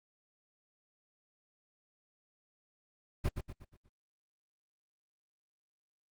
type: noise with echo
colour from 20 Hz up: brown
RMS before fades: -29 dBFS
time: 3.24-3.29 s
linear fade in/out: 10 ms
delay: 120 ms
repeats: 5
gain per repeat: -7 dB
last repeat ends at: 3.89 s
effects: Opus 24 kbps